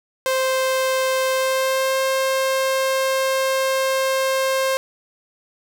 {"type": "tone with pitch glide", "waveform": "sawtooth", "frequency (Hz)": [523.3, 530.6], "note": ["C5", "C5"], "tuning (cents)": [0, 24], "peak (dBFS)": -14, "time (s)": [0.26, 4.77], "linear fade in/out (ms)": 0, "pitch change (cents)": 24, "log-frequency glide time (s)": [1.32, 1.99], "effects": []}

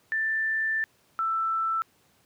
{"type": "tone pair in turn", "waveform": "sine", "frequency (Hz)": [1772, 1327.5], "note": ["A6", "E6"], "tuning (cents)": [12, 12], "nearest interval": "perfect fourth", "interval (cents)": 500, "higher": "first", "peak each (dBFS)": -24, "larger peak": "neither", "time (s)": [[0.12, 0.84], [1.19, 1.82]], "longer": "first", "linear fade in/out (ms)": 0, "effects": ["pink hiss -64 dBFS RMS until 2.25 s", "high-pass 100 Hz 12 dB/octave"]}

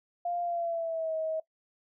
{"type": "tone with pitch glide", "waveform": "sine", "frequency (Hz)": [698.5, 636.8], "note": ["F5", "D#5"], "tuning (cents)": [0, 40], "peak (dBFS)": -29, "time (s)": [0.25, 1.4], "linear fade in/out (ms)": 5, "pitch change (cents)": -160, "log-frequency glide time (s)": [0.42, 1.15], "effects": ["noise-tail reverb RT60 0.1 s tail -19 dB re dry"]}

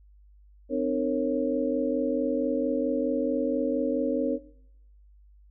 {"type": "tone cluster", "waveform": "sine", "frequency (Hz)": [258, 302.5, 462.6, 548], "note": ["C4", "D#4", "A#4", "C#5"], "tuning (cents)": [-24, -49, -13, -20], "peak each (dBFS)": [-29, -30, -30, -29], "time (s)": [0.69, 4.39], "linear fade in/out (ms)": 50, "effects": ["noise-tail reverb RT60 0.8 s tail -19 dB re dry", "added 50 Hz sine -52 dBFS peak until 5.5 s"]}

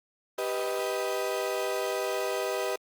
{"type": "chord", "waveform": "35% pulse", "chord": "G augmented", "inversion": "none", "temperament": "equal with one note detuned", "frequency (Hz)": [392, 493.9, 628], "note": ["G4", "B4", "D#5"], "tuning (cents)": [0, 0, 16], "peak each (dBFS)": -31, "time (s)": [0.38, 2.76], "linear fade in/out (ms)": 5, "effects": ["Opus 24 kbps"]}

